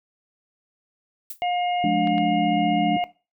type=noise with exponential decay; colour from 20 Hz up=violet; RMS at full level=-28 dBFS; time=1.3-1.4 s; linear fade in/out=5 ms; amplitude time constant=20 ms
type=harmonic tone; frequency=712 Hz; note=F5; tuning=33 cents sharp; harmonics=1 / 3 / 4; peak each=-22 / -32 / -34 dBFS; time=1.42-3.04 s; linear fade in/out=0 ms
type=chord; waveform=sine; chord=D diminished; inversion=first; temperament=just; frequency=176.2 / 211.4 / 293.7 Hz; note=F3 / Ab3 / D4; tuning=+16 / +31 / 0 cents; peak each=-26 / -24 / -23 dBFS; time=1.84-2.97 s; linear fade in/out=2 ms
type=clicks; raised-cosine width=0.3 ms; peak=-21 dBFS; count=2; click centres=2.073 / 2.181 s
effects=noise-tail reverb RT60 0.3 s tail -17 dB re dry